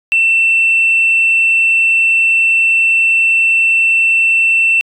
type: tone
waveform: sine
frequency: 2685 Hz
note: E7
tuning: 31 cents sharp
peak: -7 dBFS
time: 0.12-4.81 s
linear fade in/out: 0 ms
effects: tanh soft clip ceiling -4 dBFS